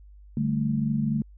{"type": "chord", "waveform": "sine", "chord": "D suspended fourth", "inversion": "none", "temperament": "equal", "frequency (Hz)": [146.83, 196, 220], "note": ["D3", "G3", "A3"], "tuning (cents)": [0, 0, 0], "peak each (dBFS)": [-27, -31, -25], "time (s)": [0.37, 1.22], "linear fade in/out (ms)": 2, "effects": ["added 50 Hz sine -46 dBFS peak until 1.37 s"]}